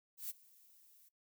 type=noise with ADSR envelope; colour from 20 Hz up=violet; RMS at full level=-41 dBFS; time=0.17-1.09 s; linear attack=130 ms; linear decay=19 ms; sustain=-24 dB; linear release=9 ms; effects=noise-tail reverb RT60 0.1 s tail -17 dB re dry